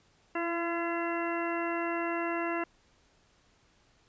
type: harmonic tone with a mistuned harmonic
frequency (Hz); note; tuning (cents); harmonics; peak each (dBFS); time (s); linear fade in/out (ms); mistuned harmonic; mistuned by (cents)
340; F4; -46; 1 / 2 / 3 / 4 / 5 / 6 / 8; -33 / -36 / -38 / -39 / -40 / -41 / -42; 0.35-2.64; 5; 1; -18
effects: pink hiss -66 dBFS RMS until 4.08 s + resampled to 16000 Hz